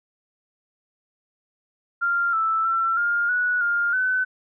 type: tone with pitch steps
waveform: sine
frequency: 1392 / 1320 / 1346 / 1410 / 1470 / 1408 / 1511 Hz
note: F6 / E6 / E6 / F6 / F#6 / F6 / F#6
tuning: -6 / +2 / +36 / +16 / -12 / +14 / +36 cents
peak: -19 dBFS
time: 2.01-4.25 s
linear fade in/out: 20 ms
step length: 320 ms
effects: none

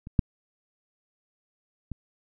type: clicks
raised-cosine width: 5 ms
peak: -27 / -7 / -22 dBFS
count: 3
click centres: 0.071 / 0.192 / 1.917 s
effects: none

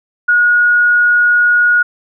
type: tone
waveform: sine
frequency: 1447 Hz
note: F#6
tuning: 39 cents flat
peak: -7 dBFS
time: 0.28-1.83 s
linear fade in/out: 10 ms
effects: none

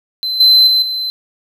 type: tone with level steps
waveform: triangle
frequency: 4064 Hz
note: B7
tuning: 49 cents sharp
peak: -15 / -4 / -8 / -16 dBFS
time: 0.23-1.1 s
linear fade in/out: 0 ms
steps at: 0.4 / 0.67 / 0.82 s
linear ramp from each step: 5 ms
effects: none

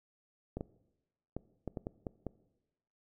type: clicks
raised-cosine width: 2 ms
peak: -24 dBFS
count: 8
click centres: 0.57 / 0.609 / 1.366 / 1.677 / 1.772 / 1.869 / 2.068 / 2.267 s
effects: noise-tail reverb RT60 1.0 s tail -20 dB re dry

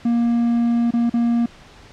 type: tone with dropouts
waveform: triangle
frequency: 235.4 Hz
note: A#3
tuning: 17 cents sharp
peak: -13 dBFS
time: 0.05-1.46 s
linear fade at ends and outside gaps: 5 ms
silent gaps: 0.908-0.936 / 1.097-1.138 s
effects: pink hiss -45 dBFS RMS until 1.92 s + low-pass 5000 Hz 12 dB/octave

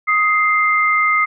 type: tone pair together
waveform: sine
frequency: 1252.4 / 2093 Hz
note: D#6 / C7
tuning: +11 / 0 cents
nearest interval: major sixth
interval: 889 cents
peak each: -15 dBFS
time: 0.07-1.26 s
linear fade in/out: 20 ms
effects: none

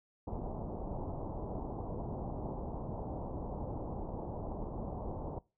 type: low-pass noise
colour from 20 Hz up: pink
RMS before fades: -40 dBFS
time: 0.27-5.39 s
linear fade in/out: 5 ms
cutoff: 940 Hz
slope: 48 dB/octave
effects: noise-tail reverb RT60 0.3 s tail -23 dB re dry

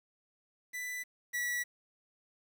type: tone pair in turn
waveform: 45% pulse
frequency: 1987 / 1942.7 Hz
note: B6 / B6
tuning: +10 / -29 cents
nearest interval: unison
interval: 39 cents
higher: first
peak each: -37 / -32 dBFS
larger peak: second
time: 0.73-1.04 / 1.33-1.64 s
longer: neither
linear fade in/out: 20 ms
effects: 10-bit

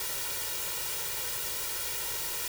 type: noise with comb filter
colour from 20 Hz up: white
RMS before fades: -34 dBFS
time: 0-2.48 s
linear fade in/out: 2 ms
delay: 2.1 ms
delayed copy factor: +0.85
effects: none

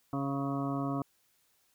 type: harmonic tone with a mistuned harmonic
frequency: 138.59 Hz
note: C#3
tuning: in tune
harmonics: 1 / 2 / 3 / 4 / 5 / 7 / 8 / 9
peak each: -36 / -33 / -45 / -45 / -40 / -47 / -41 / -45 dBFS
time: 0.13-1.02 s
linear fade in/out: 2 ms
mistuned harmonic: 9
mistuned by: +22 cents
effects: white hiss -71 dBFS RMS until 1.74 s

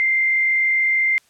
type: tone with frequency modulation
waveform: sine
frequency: 2093 Hz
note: C7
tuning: in tune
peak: -15 dBFS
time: 0-1.18 s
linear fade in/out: 0 ms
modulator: 46 Hz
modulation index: 0.54
effects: white hiss -58 dBFS RMS until 1.29 s + low-pass 10000 Hz 12 dB/octave

